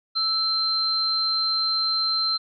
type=tone pair together; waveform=sine; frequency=1316 / 4124 Hz; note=E6 / C8; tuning=-3 / -26 cents; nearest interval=octave + minor sixth; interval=1977 cents; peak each=-30 / -21 dBFS; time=0.15-2.38 s; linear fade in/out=20 ms; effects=none